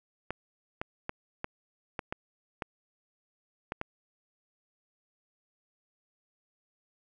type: clicks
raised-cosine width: 0.5 ms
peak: -18 dBFS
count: 9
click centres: 0.306 / 0.815 / 1.094 / 1.444 / 1.992 / 2.125 / 2.622 / 3.721 / 3.814 s
effects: none